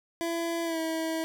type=tone with pitch glide; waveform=25% pulse; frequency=335.5 to 323.1 Hz; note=E4 to E4; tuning=+31 to -35 cents; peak=-25 dBFS; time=0.21-1.24 s; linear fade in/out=0 ms; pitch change=-66 cents; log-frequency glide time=0.64-0.79 s; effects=none